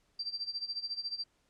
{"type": "tone with tremolo", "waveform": "sine", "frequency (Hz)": 4699, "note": "D8", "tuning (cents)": 0, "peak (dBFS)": -32, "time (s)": [0.19, 1.24], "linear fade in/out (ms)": 5, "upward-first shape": "sine", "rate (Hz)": 14, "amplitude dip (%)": 85, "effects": ["pink hiss -73 dBFS RMS until 1.49 s", "low-pass 9000 Hz 12 dB/octave"]}